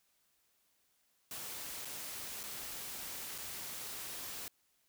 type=noise with dropouts; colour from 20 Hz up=white; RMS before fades=-44 dBFS; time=1.31-4.48 s; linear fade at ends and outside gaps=1 ms; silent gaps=1.849-1.854 / 2.432-2.437 / 3.38-3.384 s; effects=white hiss -75 dBFS RMS until 4.88 s